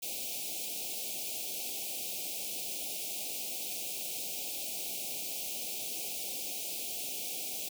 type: band-stop noise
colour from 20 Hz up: white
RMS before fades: -38 dBFS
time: 0.02-7.69 s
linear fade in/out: 10 ms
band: 810 to 2300 Hz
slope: 96 dB/octave
effects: high-pass 200 Hz 12 dB/octave